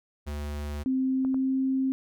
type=tone; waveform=square; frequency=73.42 Hz; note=D2; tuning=in tune; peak=-32 dBFS; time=0.26-0.84 s; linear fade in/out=20 ms
type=tone with pitch glide; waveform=sine; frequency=261.5 to 264.7 Hz; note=C4 to C4; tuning=-1 to +20 cents; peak=-23 dBFS; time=0.86-1.92 s; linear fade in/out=0 ms; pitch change=+21 cents; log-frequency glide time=0.97-1.57 s
type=clicks; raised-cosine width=1 ms; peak=-27 dBFS; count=2; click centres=1.249 / 1.344 s
effects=none